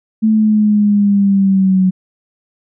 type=linear sweep; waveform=sine; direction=down; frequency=220 to 185 Hz; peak=-8 dBFS; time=0.22-1.91 s; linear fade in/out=20 ms; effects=none